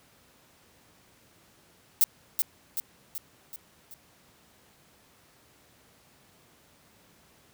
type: noise with echo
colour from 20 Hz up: violet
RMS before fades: -20 dBFS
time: 2.01-2.04 s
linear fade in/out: 0 ms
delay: 380 ms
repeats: 5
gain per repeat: -5 dB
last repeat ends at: 3.94 s
effects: pink hiss -60 dBFS RMS until 7.53 s + high-pass 80 Hz 12 dB/octave